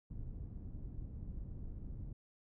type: low-pass noise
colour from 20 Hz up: pink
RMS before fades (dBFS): -45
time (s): 0.1-2.13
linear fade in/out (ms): 5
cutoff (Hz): 160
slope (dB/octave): 12
effects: none